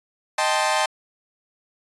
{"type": "chord", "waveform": "sawtooth", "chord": "A half-diminished seventh", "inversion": "second", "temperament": "equal", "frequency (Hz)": [622.3, 784, 880, 1046.5], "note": ["Eb5", "G5", "A5", "C6"], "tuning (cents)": [0, 0, 0, 0], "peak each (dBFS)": [-21, -21, -20, -22], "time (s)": [0.38, 0.86], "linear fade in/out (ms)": 5, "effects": ["resampled to 24000 Hz"]}